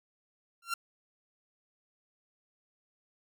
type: tone with exponential growth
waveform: sawtooth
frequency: 1372 Hz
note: F6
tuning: 31 cents flat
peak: -24 dBFS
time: 0.62-0.74 s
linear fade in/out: 5 ms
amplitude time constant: 26 ms
effects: none